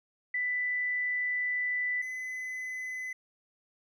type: tone pair in turn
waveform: sine / triangle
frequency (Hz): 1987 / 2019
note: B6 / B6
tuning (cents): +10 / +38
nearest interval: unison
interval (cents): 28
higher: second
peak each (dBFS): -28 / -33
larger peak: first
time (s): 0.34-2.02 / 2.02-3.13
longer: first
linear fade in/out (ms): 5
effects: none